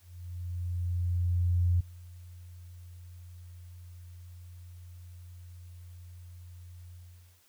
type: tone with ADSR envelope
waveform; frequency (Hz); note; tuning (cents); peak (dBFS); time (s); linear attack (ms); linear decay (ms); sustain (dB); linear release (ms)
sine; 88; F2; +14; -22; 0-7.43; 1800; 9; -23; 490
effects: white hiss -65 dBFS RMS until 7.48 s